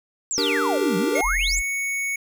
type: exponential two-way sweep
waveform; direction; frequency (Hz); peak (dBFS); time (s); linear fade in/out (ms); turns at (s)
sine; down then up; 7902 to 169.3 to 7902; -22; 0.31-1.59; 0; 0.97
type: chord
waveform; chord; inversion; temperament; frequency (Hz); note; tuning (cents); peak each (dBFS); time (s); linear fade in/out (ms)
square; G minor; second; equal with one note detuned; 293.7 / 392 / 469.4; D4 / G4 / Bb4; 0 / 0 / +12; -27; 0.38-1.21; 0
type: tone with pitch glide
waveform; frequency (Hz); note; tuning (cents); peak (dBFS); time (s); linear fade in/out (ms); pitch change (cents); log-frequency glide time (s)
square; 2156 to 2220; C#7 to C#7; -49 to +2; -24; 1.15-2.16; 5; +51; 1.25-1.65
type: tone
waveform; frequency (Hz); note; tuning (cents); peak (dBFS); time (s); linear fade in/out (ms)
sine; 43.65; F1; 0; -25; 1.23-1.62; 20
effects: none